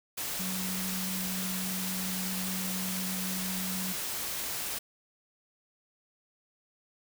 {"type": "tone in noise", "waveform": "sine", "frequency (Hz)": 186.7, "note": "F#3", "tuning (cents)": 16, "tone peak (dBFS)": -35, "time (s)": [0.39, 3.93], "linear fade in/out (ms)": 10, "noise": "white", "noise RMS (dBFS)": -35, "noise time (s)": [0.17, 4.79], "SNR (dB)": -3, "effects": []}